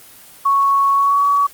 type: tone with pitch glide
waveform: sine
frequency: 1108.7 to 1133.3 Hz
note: C#6 to C#6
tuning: 0 to +38 cents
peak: -11 dBFS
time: 0.45-1.47 s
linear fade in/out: 10 ms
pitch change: +38 cents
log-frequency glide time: 0.92-1.26 s
effects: white hiss -42 dBFS RMS until 1.53 s + Opus 24 kbps